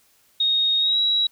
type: tone with pitch glide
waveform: sine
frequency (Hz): 3729 to 3878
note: A#7 to B7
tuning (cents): 0 to -32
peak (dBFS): -17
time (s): 0.4-1.27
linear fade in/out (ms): 5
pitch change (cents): +68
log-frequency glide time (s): 0.79-0.98
effects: white hiss -60 dBFS RMS until 1.31 s